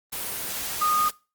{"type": "tone in noise", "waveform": "sine", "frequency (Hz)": 1232, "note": "D#6", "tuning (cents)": -17, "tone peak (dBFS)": -20, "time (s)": [0.81, 1.09], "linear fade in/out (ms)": 10, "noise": "white", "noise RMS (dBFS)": -31, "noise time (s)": [0.12, 1.11], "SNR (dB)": 8, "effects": ["noise-tail reverb RT60 0.3 s tail -21 dB re dry", "Opus 32 kbps"]}